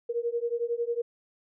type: beating tone pair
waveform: sine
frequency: 466.2 / 477.2 Hz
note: A#4 / A#4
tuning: 0 / +41 cents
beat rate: 11 Hz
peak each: -30 dBFS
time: 0.09-1.02 s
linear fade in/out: 10 ms
effects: none